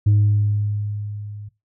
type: tone with level ramp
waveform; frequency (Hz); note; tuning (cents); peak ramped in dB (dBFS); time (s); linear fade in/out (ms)
sine; 103.83; G#2; 0; -9 to -33; 0.06-1.49; 10
effects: noise-tail reverb RT60 0.2 s tail -17 dB re dry + tanh soft clip ceiling -10 dBFS